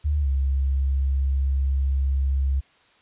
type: tone with pitch glide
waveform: sine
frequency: 73.9 to 67.77 Hz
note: D2 to C#2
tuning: +11 to -39 cents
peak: -19 dBFS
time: 0.04-2.61 s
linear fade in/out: 20 ms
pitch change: -150 cents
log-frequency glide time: 0.2-0.28 s
effects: white hiss -58 dBFS RMS until 3.01 s + resampled to 8000 Hz